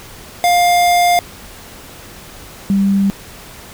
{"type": "tone pair in turn", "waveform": ["square", "sine"], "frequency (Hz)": [704, 197.1], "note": ["F5", "G3"], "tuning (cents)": [14, 10], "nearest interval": "octave + minor seventh", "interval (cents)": 2204, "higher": "first", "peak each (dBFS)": -10, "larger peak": "neither", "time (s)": [[0.44, 1.19], [2.7, 3.1]], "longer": "first", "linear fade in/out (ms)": 0, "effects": ["pink hiss -36 dBFS RMS until 3.73 s"]}